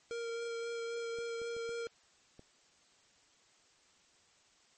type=tone with vibrato; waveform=square; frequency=464.7 Hz; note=A#4; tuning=5 cents flat; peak=-38 dBFS; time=0.11-1.87 s; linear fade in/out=0 ms; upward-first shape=sine; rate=3.8 Hz; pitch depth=12 cents each way
type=clicks; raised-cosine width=2 ms; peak=-40 dBFS; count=5; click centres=1.187 / 1.417 / 1.566 / 1.692 / 2.394 s
effects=white hiss -67 dBFS RMS until 4.77 s + MP3 32 kbps

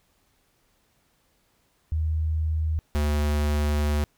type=tone pair in turn; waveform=sine / square; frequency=78.8 / 74.1 Hz; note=D#2 / D2; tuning=+23 / +16 cents; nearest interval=minor second; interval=107 cents; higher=first; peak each=-22 dBFS; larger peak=neither; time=1.92-2.79 / 2.95-4.04 s; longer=second; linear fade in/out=0 ms; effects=pink hiss -67 dBFS RMS until 4.17 s

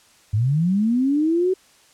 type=linear sweep; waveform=sine; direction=up; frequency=98 to 381 Hz; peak=-16 dBFS; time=0.33-1.54 s; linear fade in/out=10 ms; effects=white hiss -54 dBFS RMS until 1.93 s + low-pass 9000 Hz 12 dB/octave

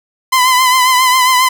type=tone with vibrato; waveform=sawtooth; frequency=1018 Hz; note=C6; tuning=48 cents flat; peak=-4 dBFS; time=0.32-1.49 s; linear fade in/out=10 ms; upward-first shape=triangle; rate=7.4 Hz; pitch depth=54 cents each way; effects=none

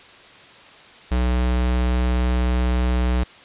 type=tone; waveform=square; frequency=61.74 Hz; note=B1; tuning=in tune; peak=-18 dBFS; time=1.11-3.24 s; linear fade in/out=10 ms; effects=white hiss -45 dBFS RMS until 3.44 s + resampled to 8000 Hz

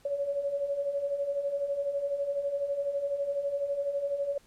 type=beating tone pair; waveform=sine; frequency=554.4 / 566.4 Hz; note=C#5 / C#5; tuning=0 / +37 cents; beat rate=12 Hz; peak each=-36 / -29 dBFS; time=0.05-4.38 s; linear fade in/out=5 ms; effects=pink hiss -62 dBFS RMS until 4.46 s + low-pass 12000 Hz 12 dB/octave

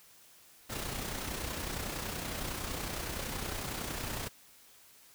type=noise with amplitude modulation; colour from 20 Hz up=pink; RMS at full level=-36 dBFS; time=0.69-4.29 s; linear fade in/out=20 ms; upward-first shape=sine; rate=30.8 Hz; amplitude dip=45%; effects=white hiss -59 dBFS RMS until 5.14 s

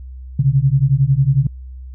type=beating tone pair; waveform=sine; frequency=131 / 142 Hz; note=C3 / C#3; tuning=+2 / +42 cents; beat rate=11 Hz; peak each=-14 dBFS; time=0.39-1.47 s; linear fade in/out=5 ms; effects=added 64 Hz sine -30 dBFS peak until 1.94 s

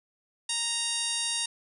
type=harmonic tone; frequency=932.3 Hz; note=A#5; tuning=in tune; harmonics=1 / 2 / 3 / 4 / 5 / 6 / 7 / 8 / 9 / 10; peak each=-44 / -42 / -36 / -33 / -37 / -37 / -40 / -40 / -43 / -33 dBFS; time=0.49-1.46 s; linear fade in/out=5 ms; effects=none

